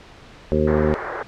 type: harmonic tone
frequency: 76.3 Hz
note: D#2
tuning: 33 cents flat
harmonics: 1 / 2 / 3 / 4 / 5 / 6 / 7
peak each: -24 / -25 / -22 / -29 / -21 / -25 / -24 dBFS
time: 0.52-0.94 s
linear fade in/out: 0 ms
type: band-pass noise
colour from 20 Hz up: pink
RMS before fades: -29 dBFS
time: 0.67-1.23 s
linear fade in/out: 5 ms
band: 360 to 1900 Hz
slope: 48 dB/octave
effects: pink hiss -44 dBFS RMS until 1.27 s + low-pass 4000 Hz 12 dB/octave